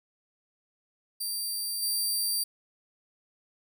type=tone with level steps; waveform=15% pulse; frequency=4699 Hz; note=D8; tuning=in tune; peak=-24 / -20 dBFS; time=1.2-2.44 s; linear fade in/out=10 ms; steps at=1.82 s; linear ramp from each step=10 ms; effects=none